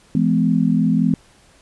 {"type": "tone cluster", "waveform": "sine", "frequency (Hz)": [167.7, 211.3, 252.8], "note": ["E3", "G#3", "B3"], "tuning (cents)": [30, 30, 41], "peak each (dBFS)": -18, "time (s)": [0.15, 1.14], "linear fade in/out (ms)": 2, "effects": ["pink hiss -52 dBFS RMS until 1.61 s", "resampled to 24000 Hz"]}